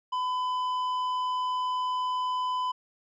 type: tone with tanh clipping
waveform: sine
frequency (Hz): 1006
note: B5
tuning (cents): +32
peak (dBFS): -28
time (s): 0.12-2.72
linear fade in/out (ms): 10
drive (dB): 8
effects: none